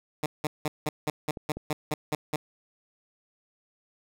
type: tone bursts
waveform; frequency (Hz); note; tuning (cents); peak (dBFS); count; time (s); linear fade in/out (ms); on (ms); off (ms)
10% pulse; 151.5; D#3; -46; -18; 11; 0.23-2.36; 2; 30; 180
type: clicks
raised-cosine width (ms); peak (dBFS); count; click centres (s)
2; -23; 2; 1.372 / 1.57
effects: none